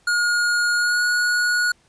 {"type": "tone with pitch glide", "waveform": "square", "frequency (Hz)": [1433, 1453], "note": ["F6", "F#6"], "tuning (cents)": [44, -32], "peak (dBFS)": -18, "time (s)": [0.07, 1.72], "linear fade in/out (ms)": 5, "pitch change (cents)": 24, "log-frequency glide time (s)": [0.76, 1.03], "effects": ["pink hiss -59 dBFS RMS until 1.88 s", "resampled to 22050 Hz"]}